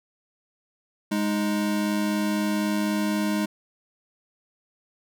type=tone pair together; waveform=square; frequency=207.2 / 311.1 Hz; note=G#3 / D#4; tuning=-4 / 0 cents; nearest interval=perfect fifth; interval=704 cents; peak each=-25 / -28 dBFS; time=1.11-3.46 s; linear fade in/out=10 ms; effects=none